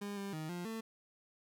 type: tone with pitch steps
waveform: 30% pulse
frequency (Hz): 202.9 / 198.5 / 156.4 / 175.9 / 223.8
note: G#3 / G3 / D#3 / F3 / A3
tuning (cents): -40 / +22 / +9 / +13 / +30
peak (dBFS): -37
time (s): 0.01-0.81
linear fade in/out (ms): 10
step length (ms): 160
effects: none